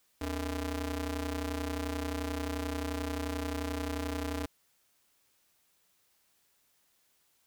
sawtooth ring-modulated tone, 182.6 Hz, F#3, 23 cents flat, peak -26 dBFS, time 0.21-4.46 s, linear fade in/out 5 ms, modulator 107 Hz, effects white hiss -71 dBFS RMS until 7.46 s

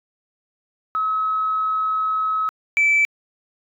sine tone pair in turn, 1284 / 2317 Hz, E6 / D7, -46 / -24 cents, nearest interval minor seventh, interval 1022 cents, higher second, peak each -18 / -12 dBFS, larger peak second, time 0.95-2.49 / 2.77-3.05 s, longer first, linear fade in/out 0 ms, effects tanh soft clip ceiling -11 dBFS

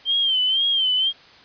sine tone with vibrato, 3136 Hz, G7, in tune, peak -17 dBFS, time 0.05-1.13 s, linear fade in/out 50 ms, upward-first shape sine, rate 2 Hz, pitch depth 80 cents each way, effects white hiss -48 dBFS RMS until 1.44 s + resampled to 11025 Hz

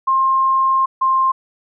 sine tone pair in turn, 1062 / 1055.9 Hz, C6 / C6, +25 / +15 cents, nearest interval unison, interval 10 cents, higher first, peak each -12 dBFS, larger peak neither, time 0.07-0.86 / 1.01-1.32 s, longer first, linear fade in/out 10 ms, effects none

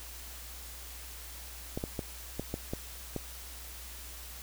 clicks, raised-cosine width 2 ms, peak -20 dBFS, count 7, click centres 1.775 / 1.839 / 1.992 / 2.396 / 2.541 / 2.735 / 3.163 s, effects added 60 Hz sine -47 dBFS peak until 4.42 s + white hiss -47 dBFS RMS until 4.42 s

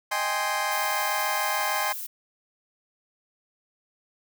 25% pulse chord, Ab major seventh, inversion second, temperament equal, 622.3 / 784 / 830.6 / 1046.5 Hz, Eb5 / G5 / Ab5 / C6, 0 / 0 / 0 / 0 cents, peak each -30 / -28 / -26 / -25 dBFS, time 0.11-1.93 s, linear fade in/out 10 ms
violet noise, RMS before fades -35 dBFS, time 0.71-2.07 s, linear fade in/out 10 ms
effects none

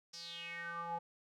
square tone with band-pass filter sweep, 170 Hz, F3, 46 cents flat, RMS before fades -44 dBFS, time 0.13-0.99 s, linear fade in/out 10 ms, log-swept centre 5500 to 750 Hz, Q 6.5, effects none

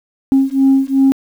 sine beating tone pair, 268.4 / 271.1 Hz, C4 / C#4, +44 / -38 cents, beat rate 2.7 Hz, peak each -11 dBFS, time 0.32-1.12 s, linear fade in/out 0 ms, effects tanh soft clip ceiling -4 dBFS + 7-bit

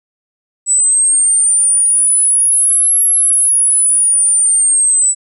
sine linear two-way sweep, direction up then down, 7870 to 11250 to 7870 Hz, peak -8 dBFS, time 0.66-5.15 s, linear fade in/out 50 ms, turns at 3.03 s, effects none

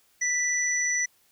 sine tone pair together, 1975.5 / 5927 Hz, B6 / F#8, 0 / +2 cents, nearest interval octave + perfect fifth, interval 1902 cents, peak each -26 dBFS, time 0.21-1.06 s, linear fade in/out 10 ms, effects white hiss -64 dBFS RMS until 1.31 s

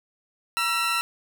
20% pulse tone pair together, 954 / 1343.3 Hz, A#5 / E6, +40 / +32 cents, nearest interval tritone, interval 592 cents, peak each -26 / -18 dBFS, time 0.57-1.01 s, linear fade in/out 0 ms, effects none

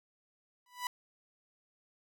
sawtooth tone with exponential growth, 987.8 Hz, B5, in tune, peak -27 dBFS, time 0.66-0.87 s, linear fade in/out 2 ms, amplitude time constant 45 ms, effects none

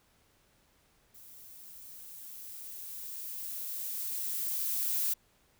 violet noise with level ramp, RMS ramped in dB -53 to -30 dBFS, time 1.14-5.14 s, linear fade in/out 10 ms, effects pink hiss -68 dBFS RMS until 5.59 s

